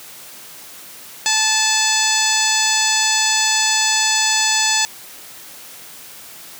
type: harmonic tone with a mistuned harmonic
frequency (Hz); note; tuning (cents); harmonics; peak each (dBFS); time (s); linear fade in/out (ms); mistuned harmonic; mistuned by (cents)
873; A5; -14; 1 / 2 / 3 / 4 / 5 / 6 / 7 / 8 / 9; -23 / -23 / -23 / -23 / -23 / -23 / -23 / -23 / -23; 1.26-4.85; 0; 6; -75
effects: white hiss -38 dBFS RMS until 6.59 s + high-pass 100 Hz 12 dB/octave